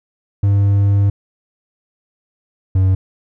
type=tone pair in turn; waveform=triangle; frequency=100.1 / 94.48 Hz; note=G2 / F#2; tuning=+37 / +37 cents; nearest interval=minor second; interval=100 cents; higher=first; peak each=-8 dBFS; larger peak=neither; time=0.43-1.1 / 2.75-2.95 s; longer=first; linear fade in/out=5 ms; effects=none